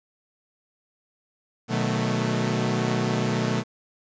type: chord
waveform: sawtooth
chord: B dominant seventh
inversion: none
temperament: equal with one note detuned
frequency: 123.47 / 153.42 / 185 / 220 Hz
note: B2 / D#3 / F#3 / A3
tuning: 0 / -24 / 0 / 0 cents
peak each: -23 / -26 / -26 / -23 dBFS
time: 1.68-3.64 s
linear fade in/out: 50 ms
effects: resampled to 16000 Hz + 9-bit